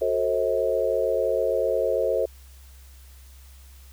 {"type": "chord", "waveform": "sine", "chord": "F# diminished seventh", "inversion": "none", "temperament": "just", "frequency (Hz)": [370, 444, 532.8, 639.4], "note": ["F#4", "A4", "C5", "Eb5"], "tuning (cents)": [0, 16, 31, 47], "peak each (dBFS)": [-30, -26, -24, -27], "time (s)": [0.01, 2.26], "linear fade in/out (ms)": 10, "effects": ["added 66 Hz sine -45 dBFS peak until 3.92 s", "white hiss -55 dBFS RMS until 3.92 s"]}